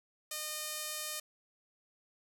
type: tone with band-pass filter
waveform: sawtooth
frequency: 611 Hz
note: D#5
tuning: 32 cents flat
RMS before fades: -40 dBFS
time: 0.31-1.2 s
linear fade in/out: 5 ms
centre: 10000 Hz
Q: 0.7
effects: none